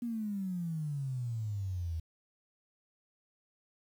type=exponential sweep; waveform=sine; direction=down; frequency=241.6 to 79.4 Hz; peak=-33 dBFS; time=0.02-2 s; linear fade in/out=5 ms; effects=10-bit